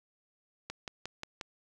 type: click train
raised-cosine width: 0.2 ms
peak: -21 dBFS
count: 5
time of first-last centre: 0.7-1.412 s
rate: 5.62 Hz
effects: none